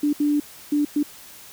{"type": "tone bursts at uneven times", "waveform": "sine", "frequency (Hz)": 293.7, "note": "D4", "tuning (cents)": 0, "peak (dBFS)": -17, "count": 4, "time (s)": [[0.03, 0.13], [0.2, 0.4], [0.72, 0.85], [0.96, 1.03]], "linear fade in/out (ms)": 5, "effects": ["white hiss -44 dBFS RMS until 1.52 s"]}